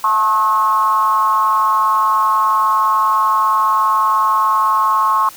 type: tone with frequency modulation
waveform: sine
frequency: 1079 Hz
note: C#6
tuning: 47 cents flat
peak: -11 dBFS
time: 0.04-5.29 s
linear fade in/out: 2 ms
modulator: 202 Hz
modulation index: 0.74
effects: white hiss -38 dBFS RMS until 5.36 s